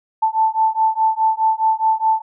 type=beating tone pair; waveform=sine; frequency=880 / 884.8 Hz; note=A5 / A5; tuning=0 / +9 cents; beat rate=4.8 Hz; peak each=-17 dBFS; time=0.22-2.22 s; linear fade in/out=10 ms; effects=none